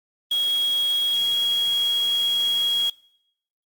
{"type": "tone in noise", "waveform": "sine", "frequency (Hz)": 3300, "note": "G#7", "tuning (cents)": -12, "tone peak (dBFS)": -19, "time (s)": [0.31, 2.9], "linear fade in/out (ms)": 5, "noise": "white", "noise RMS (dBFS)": -37, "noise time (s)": [0.31, 2.9], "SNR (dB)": 15, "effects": ["noise-tail reverb RT60 0.8 s tail -25 dB re dry", "Opus 32 kbps"]}